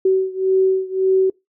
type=beating tone pair; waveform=sine; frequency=378.5 / 380.3 Hz; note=F#4 / F#4; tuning=+39 / +48 cents; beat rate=1.8 Hz; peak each=-16 / -18 dBFS; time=0.05-1.3 s; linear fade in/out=5 ms; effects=noise-tail reverb RT60 0.2 s tail -24 dB re dry